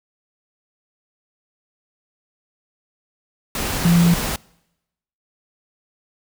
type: tone in noise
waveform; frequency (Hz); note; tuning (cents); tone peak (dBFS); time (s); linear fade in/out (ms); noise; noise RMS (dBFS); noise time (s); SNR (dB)
sine; 171.3; F3; -33; -11; 3.85-4.14; 2; pink; -24; 3.55-4.36; +10
effects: noise-tail reverb RT60 0.9 s tail -25 dB re dry